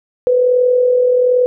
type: tone with amplitude modulation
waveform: sine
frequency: 498.3 Hz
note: B4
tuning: 15 cents sharp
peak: -7 dBFS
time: 0.27-1.46 s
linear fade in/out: 0 ms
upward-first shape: sine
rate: 41.2 Hz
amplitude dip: 45%
effects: none